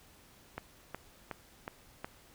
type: click train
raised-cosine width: 0.5 ms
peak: -23 dBFS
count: 5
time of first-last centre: 0.58-2.045 s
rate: 2.73 Hz
effects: pink hiss -60 dBFS RMS until 2.34 s